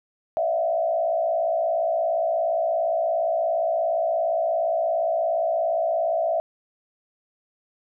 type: tone with frequency modulation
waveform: sine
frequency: 659.3 Hz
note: E5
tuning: in tune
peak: -20 dBFS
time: 0.37-6.4 s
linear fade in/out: 0 ms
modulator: 57.2 Hz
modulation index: 1
effects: none